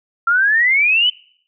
sine exponential sweep, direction up, 1357 to 3054 Hz, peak -11 dBFS, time 0.27-1.1 s, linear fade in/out 5 ms, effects noise-tail reverb RT60 0.6 s tail -23 dB re dry

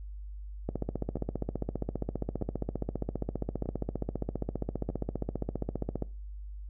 two click trains, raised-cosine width 2 ms, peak -23 / -18 dBFS, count 4 / 81, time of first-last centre 1.17-4.901 / 0.69-6.023 s, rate 0.804 / 15 Hz, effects noise-tail reverb RT60 0.3 s tail -21 dB re dry + added 50 Hz sine -39 dBFS peak until 6.69 s

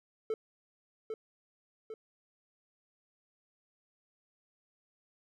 triangle tone with echo, 440 Hz, A4, in tune, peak -28 dBFS, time 0.3-0.34 s, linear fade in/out 2 ms, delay 800 ms, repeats 2, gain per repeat -5 dB, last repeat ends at 1.94 s, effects none

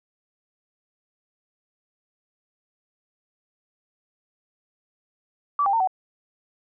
sine tone with pitch steps, 1155 / 795 / 908 / 752 Hz, D6 / G5 / A#5 / F#5, -29 / +24 / -46 / +28 cents, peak -18 dBFS, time 5.59-5.874 s, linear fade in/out 2 ms, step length 71 ms, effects none

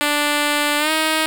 5% pulse tone with pitch glide, 293.7 to 314.8 Hz, D4 to D#4, 0 to +20 cents, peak -5 dBFS, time 0.01-1.26 s, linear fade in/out 0 ms, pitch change +120 cents, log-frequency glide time 0.78-0.91 s, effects 7-bit

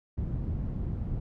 white low-pass noise, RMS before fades -32 dBFS, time 0.17-1.2 s, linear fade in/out 10 ms, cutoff 110 Hz, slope 12 dB/octave, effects none

